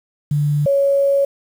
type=tone pair in turn; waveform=sine; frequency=146.83 / 556.6 Hz; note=D3 / C#5; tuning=0 / +7 cents; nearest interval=octave + major seventh; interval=2307 cents; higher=second; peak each=-14 / -12 dBFS; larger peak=second; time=0.31-0.66 / 0.66-1.25 s; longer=second; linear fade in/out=5 ms; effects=7-bit